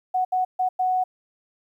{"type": "tone bursts at uneven times", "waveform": "sine", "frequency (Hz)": 740, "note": "F#5", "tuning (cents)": 0, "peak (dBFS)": -19, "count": 4, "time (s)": [[0.14, 0.25], [0.32, 0.45], [0.59, 0.69], [0.79, 1.04]], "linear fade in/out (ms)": 10, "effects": ["10-bit"]}